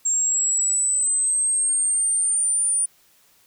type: exponential sweep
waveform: sine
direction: up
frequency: 7459 to 9397 Hz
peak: -18 dBFS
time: 0.05-2.86 s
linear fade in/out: 10 ms
effects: white hiss -58 dBFS RMS until 3.46 s